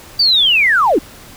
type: linear sweep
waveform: triangle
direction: down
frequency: 4699 to 237 Hz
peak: -5 dBFS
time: 0.19-0.99 s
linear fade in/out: 10 ms
effects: tanh soft clip ceiling -7 dBFS + pink hiss -38 dBFS RMS until 1.36 s